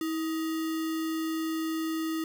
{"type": "tone with sample-and-hold", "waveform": "sine", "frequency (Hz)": 321.6, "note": "E4", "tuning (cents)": -43, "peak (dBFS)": -28, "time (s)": [0.01, 2.24], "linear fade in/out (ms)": 2, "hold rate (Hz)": 1575, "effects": []}